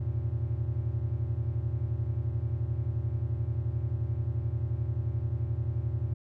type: chord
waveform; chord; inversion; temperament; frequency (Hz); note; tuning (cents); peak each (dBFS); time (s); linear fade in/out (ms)
triangle; E suspended fourth; none; equal with one note detuned; 82.41 / 110 / 121.42; E2 / A2 / B2; 0 / 0 / -29; -32 / -30 / -30; 0-6.14; 10
effects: none